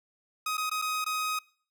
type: tone with dropouts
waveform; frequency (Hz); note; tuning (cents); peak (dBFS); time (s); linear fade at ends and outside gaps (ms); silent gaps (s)
sawtooth; 1257; D#6; +17; -25; 0.46-1.39; 5; 0.571-0.578 / 0.697-0.713 / 0.817-0.821 / 1.044-1.062
effects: noise-tail reverb RT60 0.5 s tail -24 dB re dry